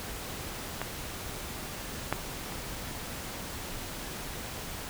clicks, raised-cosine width 0.5 ms, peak -16 / -11 / -23 dBFS, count 3, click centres 0.816 / 2.126 / 2.523 s, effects pink hiss -39 dBFS RMS until 4.89 s

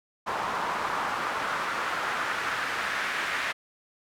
pink noise with band-pass filter sweep, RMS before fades -30 dBFS, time 0.26-3.53 s, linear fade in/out 20 ms, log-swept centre 1000 to 1800 Hz, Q 1.9, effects none

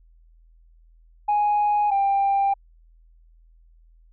sine tone pair in turn, 830.6 / 792.2 Hz, G#5 / G5, 0 / +18 cents, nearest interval minor second, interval 82 cents, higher first, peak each -16 dBFS, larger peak neither, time 1.28-1.91 / 1.91-2.54 s, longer neither, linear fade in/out 10 ms, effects tanh soft clip ceiling -15 dBFS + added 41 Hz sine -51 dBFS peak until 4.12 s

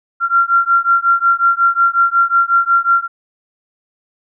sine beating tone pair, 1373 / 1378.5 Hz, F6 / F6, -30 / -23 cents, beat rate 5.5 Hz, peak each -13 dBFS, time 0.2-3.08 s, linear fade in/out 50 ms, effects none

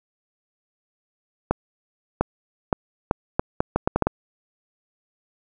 accelerating click train, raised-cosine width 1 ms, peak -4 dBFS, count 11, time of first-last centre 1.51-4.07 s, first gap 700 ms, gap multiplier 0.74, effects none

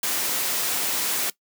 white noise, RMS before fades -25 dBFS, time 0.03-1.3 s, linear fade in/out 2 ms, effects noise-tail reverb RT60 0.1 s tail -19 dB re dry + high-pass 200 Hz 12 dB/octave

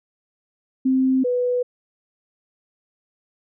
sine tone pair in turn, 261.6 / 493.8 Hz, C4 / B4, 0 / 0 cents, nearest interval major seventh, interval 1100 cents, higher second, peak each -15 / -18 dBFS, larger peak first, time 0.85-1.24 / 1.24-1.63 s, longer neither, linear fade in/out 10 ms, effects none

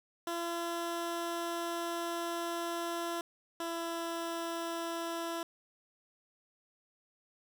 15% pulse tone pair in turn, 340 / 335.3 Hz, F4 / E4, -46 / +30 cents, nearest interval unison, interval 24 cents, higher first, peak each -28 / -29 dBFS, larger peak first, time 0.27-3.21 / 3.6-5.43 s, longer first, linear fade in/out 2 ms, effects none

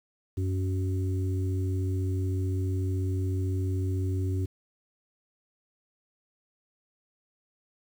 harmonic tone, 93.9 Hz, F#2, 26 cents sharp, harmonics 1 / 3 / 4, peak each -26 / -36 / -38 dBFS, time 0.37-4.46 s, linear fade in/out 10 ms, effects 9-bit

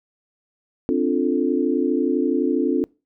sine chord, D minor seventh, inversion third, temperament equal, 261.6 / 293.7 / 349.2 / 440 Hz, C4 / D4 / F4 / A4, 0 / 0 / 0 / 0 cents, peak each -22 / -22 / -23 / -25 dBFS, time 0.89-2.84 s, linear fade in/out 0 ms, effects noise-tail reverb RT60 0.3 s tail -25 dB re dry

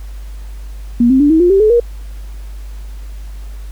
sine tone with pitch steps, 238.5 / 263.1 / 290.3 / 320.2 / 353.2 / 389.7 / 429.9 / 474.3 Hz, A#3 / C4 / D4 / D#4 / F4 / G4 / A4 / A#4, +40 / +10 / -20 / +50 / +20 / -10 / -40 / +30 cents, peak -6 dBFS, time 1-1.8 s, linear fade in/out 5 ms, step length 100 ms, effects added 50 Hz sine -25 dBFS peak until 3.71 s + pink hiss -45 dBFS RMS until 3.71 s

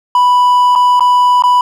triangle tone with dropouts, 988 Hz, B5, in tune, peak -4 dBFS, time 0.15-1.61 s, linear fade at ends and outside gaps 2 ms, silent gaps 0.753-0.758 / 0.996-1.006 / 1.423-1.437 s, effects none

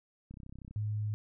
click train, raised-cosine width 5 ms, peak -35 dBFS, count 14, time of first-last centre 0.31-0.71 s, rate 32.5 Hz
sine tone, 105.9 Hz, G#2, 34 cents sharp, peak -31 dBFS, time 0.76-1.14 s, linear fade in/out 0 ms
effects none

